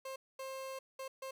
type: tone bursts at uneven times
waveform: 30% pulse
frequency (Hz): 531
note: C5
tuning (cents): +25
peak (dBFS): -39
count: 4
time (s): 0.05-0.16 / 0.39-0.79 / 0.99-1.08 / 1.22-1.31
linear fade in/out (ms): 5
effects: none